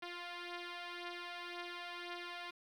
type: beating tone pair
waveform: 5% pulse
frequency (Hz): 348.6 / 350.5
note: F4 / F4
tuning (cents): -3 / +6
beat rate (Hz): 1.9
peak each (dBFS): -37 / -33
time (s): 0.02-2.51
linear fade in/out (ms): 10
effects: low-pass 4000 Hz 12 dB/octave + 11-bit